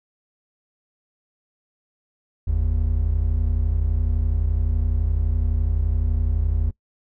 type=tone pair together; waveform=triangle; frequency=46.98 / 78.8 Hz; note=F#1 / D#2; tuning=+27 / +23 cents; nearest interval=major sixth; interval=896 cents; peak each=-19 dBFS; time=2.47-6.71 s; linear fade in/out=10 ms; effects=noise-tail reverb RT60 0.1 s tail -21 dB re dry